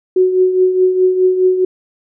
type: tone with tremolo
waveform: sine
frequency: 370 Hz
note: F#4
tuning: in tune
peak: -6 dBFS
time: 0.16-1.65 s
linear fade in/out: 5 ms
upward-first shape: triangle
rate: 4.8 Hz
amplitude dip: 65%
effects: none